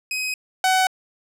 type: tone pair in turn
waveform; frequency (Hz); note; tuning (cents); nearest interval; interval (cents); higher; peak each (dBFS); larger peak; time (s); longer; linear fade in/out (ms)
sawtooth; 2525 / 750.7; D#7 / F#5; +25 / +25; octave + major sixth; 2100; first; -20 / -12; second; 0.11-0.34 / 0.64-0.87; neither; 2
effects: low-pass 12000 Hz 12 dB/octave